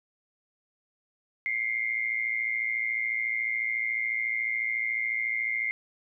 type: tone with amplitude modulation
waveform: sine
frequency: 2112 Hz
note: C7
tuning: 16 cents sharp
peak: -23 dBFS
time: 1.46-5.71 s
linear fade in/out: 0 ms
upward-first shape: sine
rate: 114 Hz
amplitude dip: 75%
effects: none